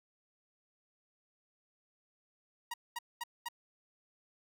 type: tone bursts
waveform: sawtooth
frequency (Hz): 950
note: A#5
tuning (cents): +33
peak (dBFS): -33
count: 4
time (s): 2.71-3.486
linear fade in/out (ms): 5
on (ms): 29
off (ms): 220
effects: none